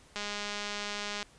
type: click train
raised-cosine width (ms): 0.2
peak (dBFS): -19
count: 221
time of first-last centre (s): 0.16-1.228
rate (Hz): 206
effects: pink hiss -59 dBFS RMS until 1.38 s + resampled to 22050 Hz